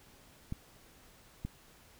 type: clicks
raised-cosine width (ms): 5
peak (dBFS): -24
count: 2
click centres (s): 0.524 / 1.45
effects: pink hiss -60 dBFS RMS until 1.99 s